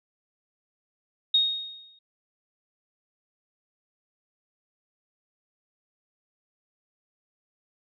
sine tone with exponential decay, 3729 Hz, A#7, in tune, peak -16 dBFS, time 1.34-1.99 s, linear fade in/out 5 ms, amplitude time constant 140 ms, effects none

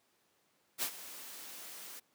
white noise with ADSR envelope, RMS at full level -33 dBFS, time 0.78-2 s, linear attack 45 ms, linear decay 77 ms, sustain -15 dB, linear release 12 ms, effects pink hiss -73 dBFS RMS until 2.14 s + high-pass 200 Hz 12 dB/octave

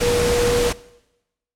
sine tone in noise, 481.2 Hz, B4, 45 cents flat, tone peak -17 dBFS, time 0.01-0.7 s, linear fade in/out 10 ms, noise pink, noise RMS -22 dBFS, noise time 0-0.73 s, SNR +2 dB, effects noise-tail reverb RT60 0.9 s tail -20 dB re dry + low-pass 10000 Hz 12 dB/octave

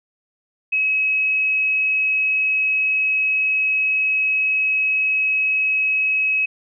sine tone with frequency modulation, 2560 Hz, D#7, 49 cents sharp, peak -16 dBFS, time 0.72-6.46 s, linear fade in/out 10 ms, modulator 21.9 Hz, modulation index 0.26, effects none

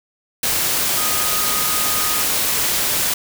sine tone in noise, 1244.5 Hz, D#6, in tune, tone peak -27 dBFS, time 0.97-2.22 s, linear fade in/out 5 ms, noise white, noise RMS -19 dBFS, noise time 0.43-3.14 s, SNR -11 dB, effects none

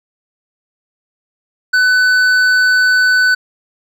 sine tone with hard clipping, 1500 Hz, F#6, 23 cents sharp, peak -10 dBFS, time 1.73-3.35 s, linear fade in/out 10 ms, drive 7 dB, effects none

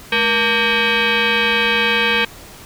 sine tone with frequency modulation, 474.6 Hz, A#4, 31 cents sharp, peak -13 dBFS, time 0.12-2.25 s, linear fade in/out 5 ms, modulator 688 Hz, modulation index 4.4, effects pink hiss -39 dBFS RMS until 2.65 s

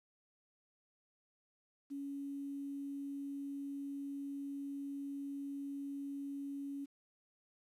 sine tone with quantisation, 280 Hz, C#4, 18 cents sharp, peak -40 dBFS, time 1.9-6.86 s, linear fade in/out 20 ms, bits 11, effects resampled to 32000 Hz

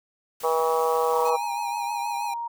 white noise, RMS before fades -41 dBFS, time 0.4-1.3 s, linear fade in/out 5 ms
harmonic tone, 161.4 Hz, E3, 36 cents flat, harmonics 3 / 4 / 5 / 6 / 7 / 8, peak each -23 / -32 / -27 / -29 / -28 / -37 dBFS, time 0.43-1.37 s, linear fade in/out 20 ms
sine tone, 937 Hz, A#5, 9 cents sharp, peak -28 dBFS, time 1.13-2.48 s, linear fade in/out 10 ms
square tone with vibrato, 823 Hz, G#5, 16 cents flat, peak -30 dBFS, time 1.25-2.34 s, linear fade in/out 5 ms, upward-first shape triangle, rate 6.3 Hz, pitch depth 63 cents each way
effects none

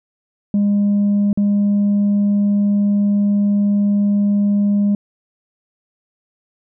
sine tone with dropouts, 203.5 Hz, G#3, 35 cents flat, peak -10 dBFS, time 0.54-4.95 s, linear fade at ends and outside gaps 2 ms, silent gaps 1.33-1.374 s, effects tanh soft clip ceiling -11 dBFS

